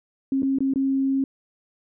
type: tone with dropouts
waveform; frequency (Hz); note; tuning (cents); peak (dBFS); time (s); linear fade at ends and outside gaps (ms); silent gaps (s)
sine; 269.7; C#4; -47; -19; 0.32-1.24; 2; 0.422-0.43 / 0.586-0.605 / 0.737-0.758
effects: none